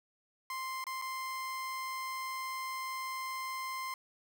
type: tone with dropouts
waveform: 30% pulse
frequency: 1046.5 Hz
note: C6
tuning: in tune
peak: -34 dBFS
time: 0.5-3.94 s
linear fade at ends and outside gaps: 2 ms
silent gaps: 0.841-0.867 / 1.016-1.021 s
effects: none